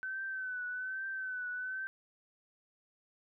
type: tone with vibrato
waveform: sine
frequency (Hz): 1520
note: F#6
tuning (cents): +46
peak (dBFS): -36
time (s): 0.03-1.87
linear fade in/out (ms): 0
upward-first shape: triangle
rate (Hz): 1.2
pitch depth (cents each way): 57
effects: none